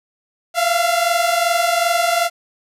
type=tone pair together; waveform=sawtooth; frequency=675.9 / 698.5 Hz; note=E5 / F5; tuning=+43 / 0 cents; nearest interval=minor second; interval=57 cents; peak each=-14 dBFS; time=0.54-2.3 s; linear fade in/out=50 ms; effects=resampled to 32000 Hz + 8-bit